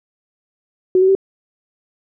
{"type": "tone with pitch steps", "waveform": "sine", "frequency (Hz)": [370, 378.2, 386.6], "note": ["F#4", "F#4", "G4"], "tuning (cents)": [0, 38, -24], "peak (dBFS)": -9, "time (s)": [0.95, 1.151], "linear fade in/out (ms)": 2, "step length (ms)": 67, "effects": []}